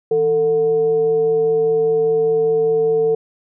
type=tone with frequency modulation; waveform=sine; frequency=447.5 Hz; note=A4; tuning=29 cents sharp; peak=-13 dBFS; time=0.11-3.15 s; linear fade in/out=5 ms; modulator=284 Hz; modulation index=0.26; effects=none